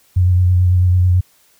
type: tone with vibrato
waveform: sine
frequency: 90.4 Hz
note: F#2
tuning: 40 cents flat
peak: -9 dBFS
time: 0.16-1.21 s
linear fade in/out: 10 ms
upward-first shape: sine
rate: 9.1 Hz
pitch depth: 26 cents each way
effects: white hiss -54 dBFS RMS until 1.59 s